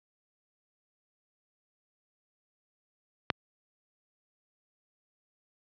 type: click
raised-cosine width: 0.3 ms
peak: -8 dBFS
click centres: 3.302 s
effects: high-pass 100 Hz 12 dB/octave + low-pass 5000 Hz 12 dB/octave